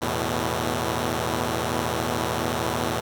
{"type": "chord", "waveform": "5% pulse", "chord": "E suspended fourth", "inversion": "none", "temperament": "equal with one note detuned", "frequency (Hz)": [81.37, 110, 123.47], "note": ["E2", "A2", "B2"], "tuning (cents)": [-22, 0, 0], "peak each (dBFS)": -17, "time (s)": [0.01, 3.01], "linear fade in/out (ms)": 20, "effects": []}